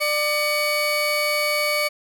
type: tone pair together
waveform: 30% pulse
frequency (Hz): 596 / 2250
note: D5 / C#7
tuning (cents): +25 / +25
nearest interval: octave + major seventh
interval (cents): 2300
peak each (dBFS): -20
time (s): 0-1.89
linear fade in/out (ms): 20
effects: none